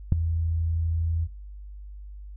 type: tone with ADSR envelope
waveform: sine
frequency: 82.41 Hz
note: E2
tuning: in tune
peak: -9 dBFS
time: 0.12-1.28 s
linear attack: 3 ms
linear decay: 6 ms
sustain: -14 dB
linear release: 48 ms
effects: noise-tail reverb RT60 0.3 s tail -22 dB re dry + added 50 Hz sine -38 dBFS peak until 2.36 s